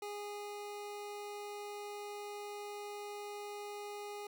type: tone with ADSR envelope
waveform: 25% pulse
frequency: 412 Hz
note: G#4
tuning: 14 cents flat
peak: -37 dBFS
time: 0.02-4.27 s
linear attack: 4 ms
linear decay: 540 ms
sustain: -2 dB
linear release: 4 ms
effects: none